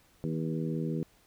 harmonic tone with a mistuned harmonic, 80.1 Hz, E2, 49 cents flat, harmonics 2 / 3 / 4 / 5 / 6, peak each -32 / -36 / -38 / -40 / -42 dBFS, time 0.24-1.03 s, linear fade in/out 0 ms, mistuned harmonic 6, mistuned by +19 cents, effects pink hiss -64 dBFS RMS until 1.26 s

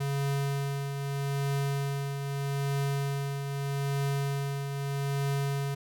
square tone with tremolo, 139.6 Hz, C#3, 13 cents sharp, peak -27 dBFS, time 0-5.75 s, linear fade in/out 10 ms, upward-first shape triangle, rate 0.8 Hz, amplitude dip 50%, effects none

